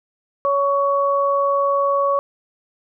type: tone pair together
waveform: sine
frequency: 560 / 1120 Hz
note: C#5 / C#6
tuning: +18 / +18 cents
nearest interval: octave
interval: 1200 cents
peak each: -18 dBFS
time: 0.45-2.19 s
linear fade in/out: 0 ms
effects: none